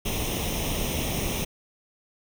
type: noise with comb filter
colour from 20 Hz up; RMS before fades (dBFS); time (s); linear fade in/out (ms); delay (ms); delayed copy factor
pink; -28; 0.05-1.45; 10; 0.33; +0.75
effects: none